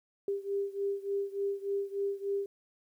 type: beating tone pair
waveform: sine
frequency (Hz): 397.1 / 400.5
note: G4 / G4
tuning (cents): +22 / +37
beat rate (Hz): 3.4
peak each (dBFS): -33 / -35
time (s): 0.28-2.46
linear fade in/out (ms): 2
effects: 11-bit